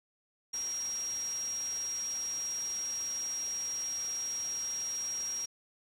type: tone in noise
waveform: sine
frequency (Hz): 5630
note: F8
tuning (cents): +13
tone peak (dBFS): -33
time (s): 0.53-5.46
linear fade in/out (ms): 10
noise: white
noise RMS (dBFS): -45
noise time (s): 0.53-5.46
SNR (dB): +9
effects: low-pass 10000 Hz 12 dB/octave